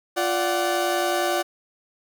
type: tone cluster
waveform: 30% pulse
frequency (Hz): 349.6 / 584 / 750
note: F4 / D5 / F#5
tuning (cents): +2 / -10 / +23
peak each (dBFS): -23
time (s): 0.16-1.43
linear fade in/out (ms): 20
effects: none